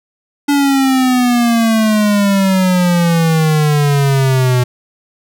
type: exponential sweep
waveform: square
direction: down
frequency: 288.1 to 123.47 Hz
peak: -10 dBFS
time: 0.48-4.64 s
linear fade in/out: 10 ms
effects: none